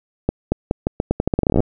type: accelerating click train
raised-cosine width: 2 ms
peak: -3 dBFS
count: 20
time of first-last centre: 0.29-1.604 s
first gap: 230 ms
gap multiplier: 0.83
effects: none